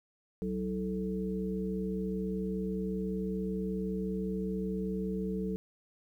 harmonic tone with a mistuned harmonic, 62.6 Hz, B1, 24 cents sharp, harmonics 1 / 3 / 5 / 7, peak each -43 / -33 / -42 / -37 dBFS, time 0.42-5.56 s, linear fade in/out 0 ms, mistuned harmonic 5, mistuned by +61 cents, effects 11-bit

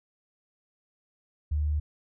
sine tone, 74.9 Hz, D2, 35 cents sharp, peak -24 dBFS, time 1.51-1.8 s, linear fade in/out 10 ms, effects none

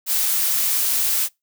blue noise, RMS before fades -20 dBFS, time 0.06-1.29 s, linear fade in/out 50 ms, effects noise-tail reverb RT60 0.2 s tail -25 dB re dry

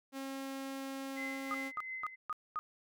sawtooth tone, 270.3 Hz, C#4, 44 cents flat, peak -36 dBFS, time 0.12-1.72 s, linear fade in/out 50 ms
sine tone with tremolo, 2053 Hz, C7, 33 cents flat, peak -38 dBFS, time 1.16-2.16 s, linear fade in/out 20 ms, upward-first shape triangle, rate 2.9 Hz, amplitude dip 75%
sine tone bursts, 1240 Hz, D#6, 6 cents flat, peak -34 dBFS, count 5, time 1.51-2.59 s, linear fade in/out 0 ms, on 32 ms, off 230 ms
effects none

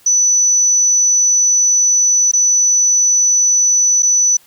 sine tone with dropouts, 5970 Hz, F#8, 15 cents sharp, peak -9 dBFS, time 0.06-4.37 s, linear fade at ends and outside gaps 5 ms, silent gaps 2.315-2.334 / 4.024-4.029 s, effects white hiss -49 dBFS RMS until 4.46 s

